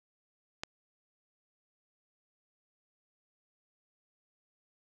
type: click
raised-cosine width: 0.2 ms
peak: -18 dBFS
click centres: 0.635 s
effects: none